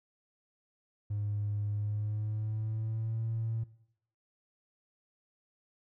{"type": "tone with pitch glide", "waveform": "triangle", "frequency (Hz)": [103.5, 112.87], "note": ["G#2", "A2"], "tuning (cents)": [-5, 45], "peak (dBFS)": -28, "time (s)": [1.1, 3.64], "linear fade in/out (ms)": 10, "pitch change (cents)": 150, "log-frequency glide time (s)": [1.7, 3.25], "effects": ["noise-tail reverb RT60 0.7 s tail -21 dB re dry", "tanh soft clip ceiling -27 dBFS"]}